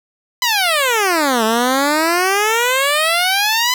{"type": "exponential two-way sweep", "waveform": "10% pulse", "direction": "down then up", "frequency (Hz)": [1018, 216.3, 1018], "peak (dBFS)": -5, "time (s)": [0.42, 3.74], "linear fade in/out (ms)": 2, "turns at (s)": 1.44, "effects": []}